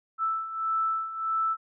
sine beating tone pair, 1318.5 / 1320.1 Hz, E6 / E6, 0 / +2 cents, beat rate 1.6 Hz, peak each -32 / -27 dBFS, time 0.18-1.57 s, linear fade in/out 50 ms, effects none

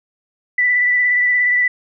sine tone with vibrato, 1975.5 Hz, B6, in tune, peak -12 dBFS, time 0.58-1.68 s, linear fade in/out 5 ms, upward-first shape sine, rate 17 Hz, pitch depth 20 cents each way, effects none

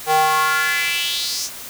square tone with high-pass filter sweep, 155.56 Hz, D#3, in tune, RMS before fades -19 dBFS, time 0.06-1.5 s, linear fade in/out 50 ms, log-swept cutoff 630 to 6200 Hz, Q 3.6, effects white hiss -34 dBFS RMS until 1.69 s

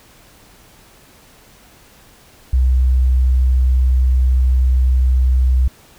sine tone, 63.7 Hz, C2, 46 cents flat, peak -10 dBFS, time 2.53-5.68 s, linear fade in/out 5 ms, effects pink hiss -47 dBFS RMS until 5.98 s

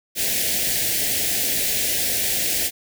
white band-stop noise, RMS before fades -22 dBFS, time 0.15-2.71 s, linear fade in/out 50 ms, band 740 to 1700 Hz, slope 48 dB/octave, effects none

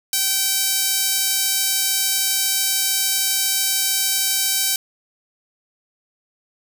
sawtooth tone with high-pass filter, 773 Hz, G5, 24 cents flat, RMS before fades -20 dBFS, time 0.13-4.76 s, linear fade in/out 2 ms, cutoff 5100 Hz, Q 0.65, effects none

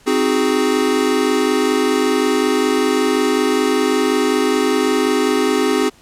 square chord, Ab dominant seventh, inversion first, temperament equal, 261.6 / 311.1 / 370 / 415.3 Hz, C4 / Eb4 / Gb4 / Ab4, 0 / 0 / 0 / 0 cents, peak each -20 / -22 / -21 / -19 dBFS, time 0.06-5.9 s, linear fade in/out 20 ms, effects pink hiss -49 dBFS RMS until 6.01 s + low-pass 11000 Hz 12 dB/octave

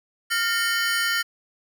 square tone cluster, 1397 / 1827 / 2187 / 3046 / 4708 Hz, F6 / A#6 / C#7 / F#7 / D8, 0 / -35 / -24 / +50 / +3 cents, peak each -26 / -26 / -35 / -30 / -33 dBFS, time 0.3-1.23 s, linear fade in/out 20 ms, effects none

